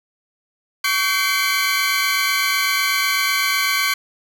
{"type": "tone cluster", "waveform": "25% pulse", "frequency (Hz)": [1129, 1544, 2074, 2306], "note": ["C#6", "G6", "C7", "D7"], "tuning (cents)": [31, -27, -16, -32], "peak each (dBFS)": -19, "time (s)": [0.84, 3.94], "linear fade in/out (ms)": 5, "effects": []}